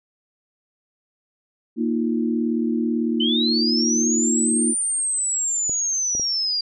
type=chord; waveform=sine; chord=Bb suspended fourth; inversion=none; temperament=equal; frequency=233.1 / 311.1 / 349.2 Hz; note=Bb3 / Eb4 / F4; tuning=0 / 0 / 0 cents; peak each=-21 / -25 / -27 dBFS; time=1.76-4.75 s; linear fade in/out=50 ms
type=linear two-way sweep; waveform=sine; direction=up then down; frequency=2979 to 9160 to 4741 Hz; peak=-20 dBFS; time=3.2-6.61 s; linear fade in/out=5 ms; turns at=4.73 s
type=clicks; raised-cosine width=2 ms; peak=-21 dBFS; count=3; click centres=5.695 / 6.151 / 6.197 s
effects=none

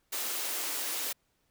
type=high-pass noise; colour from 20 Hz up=white; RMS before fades=-34 dBFS; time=0.12-1.13 s; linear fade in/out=10 ms; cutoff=250 Hz; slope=96 dB/octave; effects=pink hiss -74 dBFS RMS until 1.5 s

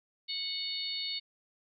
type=harmonic tone; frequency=736 Hz; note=F#5; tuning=9 cents flat; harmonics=3 / 4 / 5 / 6; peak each=-44 / -43 / -38 / -36 dBFS; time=0.28-1.2 s; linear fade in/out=20 ms; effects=none

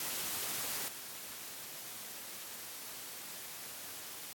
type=noise with level steps; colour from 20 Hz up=white; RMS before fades=-38 / -46 dBFS; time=0-4.33 s; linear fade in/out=2 ms; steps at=0.88 s; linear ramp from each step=2 ms; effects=high-pass 100 Hz 12 dB/octave + AAC 64 kbps

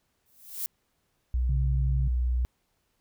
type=noise with exponential growth; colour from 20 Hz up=violet; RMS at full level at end=-29 dBFS; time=0.26-0.66 s; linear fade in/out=0 ms; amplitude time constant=86 ms
type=tone with pitch glide; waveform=sine; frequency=61.74 to 61.38 Hz; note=B1 to B1; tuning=0 to -10 cents; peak=-23 dBFS; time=1.34-2.45 s; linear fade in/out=0 ms; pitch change=-10 cents; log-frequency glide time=1.81-2.12 s
type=tone; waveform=sine; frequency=133.6 Hz; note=C3; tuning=36 cents sharp; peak=-28 dBFS; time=1.49-2.08 s; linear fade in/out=5 ms
effects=pink hiss -74 dBFS RMS until 3 s

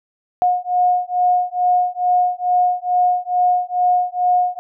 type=beating tone pair; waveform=sine; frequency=720 / 722.3 Hz; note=F#5 / F#5; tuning=-47 / -42 cents; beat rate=2.3 Hz; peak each=-17 dBFS; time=0.42-4.59 s; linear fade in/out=0 ms; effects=none

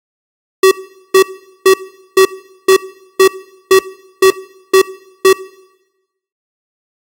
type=tone bursts; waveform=square; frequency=381.3 Hz; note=G4; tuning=48 cents flat; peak=-4 dBFS; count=10; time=0.63-5.33 s; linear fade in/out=5 ms; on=83 ms; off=430 ms; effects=noise-tail reverb RT60 1.0 s tail -20 dB re dry + AAC 64 kbps

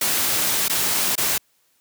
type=noise with dropouts; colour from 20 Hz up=white; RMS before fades=-21 dBFS; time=0.01-1.38 s; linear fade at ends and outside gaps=5 ms; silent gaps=0.683-0.696 / 1.155-1.178 s; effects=white hiss -64 dBFS RMS until 1.8 s + high-pass 80 Hz 12 dB/octave

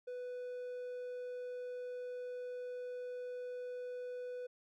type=tone; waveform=triangle; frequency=496 Hz; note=B4; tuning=7 cents sharp; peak=-39 dBFS; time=0.07-4.47 s; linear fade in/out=10 ms; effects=none

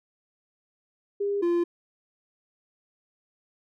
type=tone pair in turn; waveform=sine / triangle; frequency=403.6 / 345.2 Hz; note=G#4 / F4; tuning=-49 / -20 cents; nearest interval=minor third; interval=271 cents; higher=first; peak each=-24 / -19 dBFS; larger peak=second; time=1.2-1.42 / 1.42-1.64 s; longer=neither; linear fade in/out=10 ms; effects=none

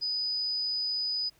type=tone; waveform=sine; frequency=4978 Hz; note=D#8; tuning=in tune; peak=-28 dBFS; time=0.01-1.3 s; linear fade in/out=20 ms; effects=pink hiss -64 dBFS RMS until 1.39 s

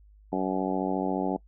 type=harmonic tone; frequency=94.2 Hz; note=F#2; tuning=32 cents sharp; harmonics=2 / 3 / 4 / 5 / 6 / 7 / 8 / 9; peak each=-32 / -30 / -33 / -36 / -37 / -36 / -35 / -36 dBFS; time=0.32-1.37 s; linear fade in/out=10 ms; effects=noise-tail reverb RT60 0.1 s tail -23 dB re dry + added 51 Hz sine -52 dBFS peak until 1.47 s

